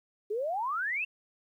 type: exponential sweep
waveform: sine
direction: up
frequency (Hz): 399.8 to 2751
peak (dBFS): -29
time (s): 0.3-1.05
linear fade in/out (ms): 10
effects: 11-bit